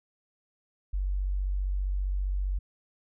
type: tone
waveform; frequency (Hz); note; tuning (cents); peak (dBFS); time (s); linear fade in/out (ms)
sine; 47.57; F#1; +49; -26; 0.93-2.59; 10
effects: none